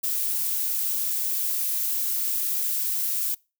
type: noise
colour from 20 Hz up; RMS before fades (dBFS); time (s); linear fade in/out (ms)
violet; -26; 0.03-3.35; 10
effects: noise-tail reverb RT60 0.3 s tail -25 dB re dry